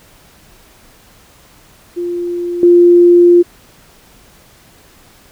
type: tone with level steps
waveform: sine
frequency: 349.2 Hz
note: F4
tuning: in tune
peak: -16 / -3 dBFS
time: 1.96-3.43 s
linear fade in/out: 20 ms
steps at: 2.63 s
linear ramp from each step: 2 ms
effects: pink hiss -45 dBFS RMS until 5.31 s